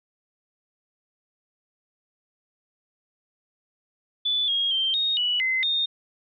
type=tone with pitch steps; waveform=sine; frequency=3478 / 3268 / 3142 / 3724 / 2945 / 2055 / 3671 Hz; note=A7 / G#7 / G7 / A#7 / F#7 / C7 / A#7; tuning=-21 / -29 / +3 / -2 / -9 / -32 / -27 cents; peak=-21 dBFS; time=4.25-5.86 s; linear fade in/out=10 ms; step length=230 ms; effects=none